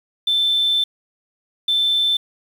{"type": "tone pair in turn", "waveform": "sine", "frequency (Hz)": [3538, 3538], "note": ["A7", "A7"], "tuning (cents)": [9, 9], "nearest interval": "unison", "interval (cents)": 0, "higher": "neither", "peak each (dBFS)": -14, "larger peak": "neither", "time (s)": [[0.27, 0.84], [1.68, 2.17]], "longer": "first", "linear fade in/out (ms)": 5, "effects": ["tanh soft clip ceiling -10 dBFS", "7-bit"]}